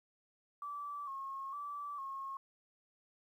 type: tone with vibrato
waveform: sine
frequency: 1121 Hz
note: C#6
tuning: 19 cents sharp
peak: -40 dBFS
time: 0.62-2.37 s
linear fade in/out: 2 ms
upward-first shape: square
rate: 1.1 Hz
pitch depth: 57 cents each way
effects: 12-bit